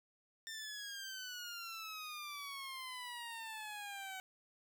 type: exponential sweep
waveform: 15% pulse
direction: down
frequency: 1805 to 752 Hz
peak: -38 dBFS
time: 0.47-4.2 s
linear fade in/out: 0 ms
effects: none